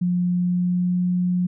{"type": "tone with pitch glide", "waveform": "sine", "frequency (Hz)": [177.9, 179.45], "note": ["F3", "F3"], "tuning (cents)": [32, 47], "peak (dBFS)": -18, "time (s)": [0.01, 1.47], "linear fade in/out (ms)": 10, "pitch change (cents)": 15, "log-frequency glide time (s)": [0.33, 1.03], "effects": []}